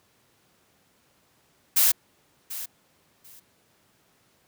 blue noise with echo, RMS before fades -19 dBFS, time 1.76-1.92 s, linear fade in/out 10 ms, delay 740 ms, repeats 2, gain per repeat -15 dB, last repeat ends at 3.4 s, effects pink hiss -64 dBFS RMS until 4.47 s + high-pass 100 Hz 12 dB/octave

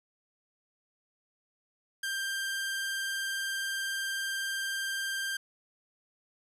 sawtooth tone with vibrato, 1584 Hz, G6, 18 cents sharp, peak -28 dBFS, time 2.03-5.37 s, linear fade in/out 5 ms, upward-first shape sine, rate 20 Hz, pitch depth 23 cents each way, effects resampled to 32000 Hz + 10-bit

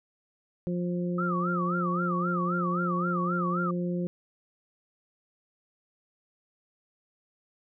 harmonic tone, 176.4 Hz, F3, 18 cents sharp, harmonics 1 / 2 / 3, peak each -28 / -34 / -38 dBFS, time 0.67-4.07 s, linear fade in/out 0 ms
sine tone with vibrato, 1244.5 Hz, D#6, in tune, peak -29 dBFS, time 1.18-3.71 s, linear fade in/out 5 ms, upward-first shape sine, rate 3.8 Hz, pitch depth 200 cents each way
effects none

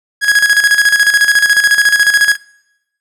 45% pulse tone with tremolo, 1661.2 Hz, G#6, in tune, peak -5 dBFS, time 0.21-2.37 s, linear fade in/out 50 ms, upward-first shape square, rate 14 Hz, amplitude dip 60%, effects noise-tail reverb RT60 0.9 s tail -24 dB re dry + low-pass 11000 Hz 12 dB/octave

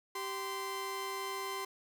sawtooth tone pair together, 389 / 1036 Hz, G4 / C6, -13 / -17 cents, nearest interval octave + perfect fourth, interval 1696 cents, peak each -37 / -35 dBFS, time 0.15-1.65 s, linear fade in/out 5 ms, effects 11-bit

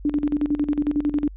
sine tone with tremolo, 293.7 Hz, D4, in tune, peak -17 dBFS, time 0.05-1.28 s, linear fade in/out 2 ms, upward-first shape square, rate 11 Hz, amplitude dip 75%, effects added 48 Hz sine -36 dBFS peak until 1.36 s + resampled to 8000 Hz

